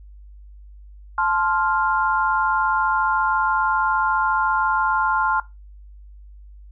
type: chord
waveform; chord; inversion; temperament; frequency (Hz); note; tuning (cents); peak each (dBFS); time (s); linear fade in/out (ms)
sine; F major; first; just; 873.1 / 1047.7 / 1396.9; A5 / C6 / F6; -14 / +2 / 0; -22; 1.18-5.4; 2
effects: noise-tail reverb RT60 0.2 s tail -18 dB re dry + added 50 Hz sine -40 dBFS peak until 6.71 s